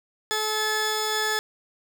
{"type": "tone pair together", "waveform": "15% pulse", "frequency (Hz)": [430.7, 1724.6], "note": ["A4", "A6"], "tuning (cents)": [-37, -35], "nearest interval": "2 octaves", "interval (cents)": 2402, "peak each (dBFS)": -20, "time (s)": [0.31, 1.39], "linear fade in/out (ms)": 0, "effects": []}